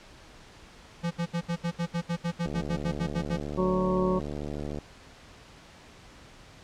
square tone bursts, 170.6 Hz, F3, 40 cents flat, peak -27 dBFS, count 16, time 1.03-3.377 s, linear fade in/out 20 ms, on 82 ms, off 69 ms
click train, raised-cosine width 2 ms, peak -22 dBFS, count 172, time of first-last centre 2.46-4.787 s, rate 73.5 Hz
harmonic tone, 185 Hz, F#3, in tune, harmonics 1 / 2 / 3 / 5 / 6, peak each -27 / -28 / -31 / -36 / -34 dBFS, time 3.57-4.2 s, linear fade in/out 20 ms
effects pink hiss -51 dBFS RMS until 6.63 s + low-pass 6000 Hz 12 dB/octave

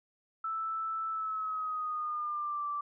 sine tone with pitch glide, 1318.5 to 1167.9 Hz, E6 to D6, 0 to -10 cents, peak -32 dBFS, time 0.44-2.81 s, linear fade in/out 5 ms, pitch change -210 cents, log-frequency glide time 1.1-2.67 s, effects none

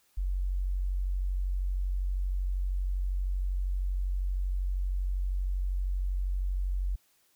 sine tone, 46.35 Hz, F#1, 4 cents sharp, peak -27 dBFS, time 0.17-6.96 s, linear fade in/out 10 ms, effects white hiss -68 dBFS RMS until 7.35 s

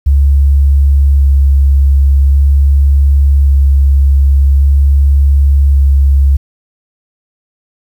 sine tone with vibrato, 69.3 Hz, C#2, in tune, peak -4 dBFS, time 0.06-6.37 s, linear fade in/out 10 ms, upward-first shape square, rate 0.44 Hz, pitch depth 11 cents each way, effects 7-bit

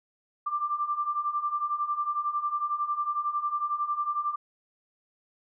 sine beating tone pair, 1174.7 / 1185.7 Hz, D6 / D6, 0 / +16 cents, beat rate 11 Hz, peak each -32 / -28 dBFS, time 0.46-4.36 s, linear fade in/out 10 ms, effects none

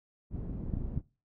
pink low-pass noise, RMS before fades -37 dBFS, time 0.3-1.02 s, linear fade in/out 50 ms, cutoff 240 Hz, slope 12 dB/octave
clicks, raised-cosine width 5 ms, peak -20 dBFS, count 3, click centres 0.738 / 0.771 / 0.976 s
effects noise-tail reverb RT60 0.3 s tail -20 dB re dry

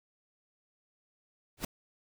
pink noise with exponential growth, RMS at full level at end -29 dBFS, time 1.57-1.65 s, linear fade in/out 5 ms, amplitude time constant 17 ms, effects none

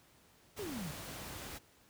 pink noise, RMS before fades -45 dBFS, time 0.56-1.59 s, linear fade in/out 20 ms
sine exponential sweep, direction down, 442.9 to 140 Hz, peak -40 dBFS, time 0.59-0.91 s, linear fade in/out 2 ms
effects pink hiss -65 dBFS RMS until 1.89 s + high-pass 60 Hz 12 dB/octave

